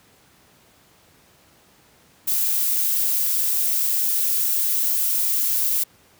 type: noise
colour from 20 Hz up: violet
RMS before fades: -21 dBFS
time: 2.27-5.84 s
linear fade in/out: 10 ms
effects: pink hiss -55 dBFS RMS until 6.19 s + high-pass 80 Hz 12 dB/octave